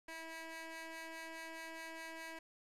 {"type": "ring-modulated tone", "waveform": "15% pulse", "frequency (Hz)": 324.4, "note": "E4", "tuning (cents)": -28, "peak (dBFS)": -37, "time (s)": [0.08, 2.39], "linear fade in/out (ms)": 5, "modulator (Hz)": 1300, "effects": ["resampled to 32000 Hz"]}